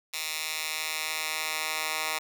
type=tone with high-pass filter sweep; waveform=10% pulse; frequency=156.7 Hz; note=D#3; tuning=13 cents sharp; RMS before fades=-32 dBFS; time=0.13-2.19 s; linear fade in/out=10 ms; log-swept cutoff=2800 to 1400 Hz; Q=0.88; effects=none